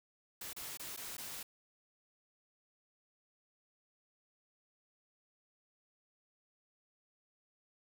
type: noise with dropouts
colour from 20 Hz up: white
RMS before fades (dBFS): -45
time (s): 0.41-1.43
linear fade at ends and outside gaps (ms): 5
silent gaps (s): 0.532-0.564 / 0.773-0.795 / 0.965-0.973 / 1.169-1.18
effects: none